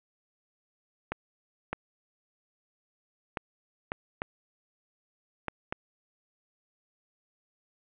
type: clicks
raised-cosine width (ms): 0.5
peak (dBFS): -16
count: 7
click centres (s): 1.12 / 1.73 / 3.372 / 3.919 / 4.219 / 5.483 / 5.725
effects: resampled to 8000 Hz + 8-bit